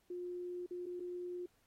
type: tone with dropouts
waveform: sine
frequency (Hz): 355.9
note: F4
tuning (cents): +33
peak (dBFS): -40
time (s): 0.1-1.46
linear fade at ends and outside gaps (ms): 5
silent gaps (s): 0.663-0.708 / 0.859-0.864 / 0.998-1.003
effects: pink hiss -75 dBFS RMS until 1.66 s + AAC 48 kbps